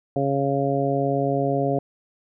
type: harmonic tone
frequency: 138.59 Hz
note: C#3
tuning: in tune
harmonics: 1 / 2 / 3 / 4 / 5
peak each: -26 / -26 / -26 / -26 / -26 dBFS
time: 0.16-1.79 s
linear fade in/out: 2 ms
effects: none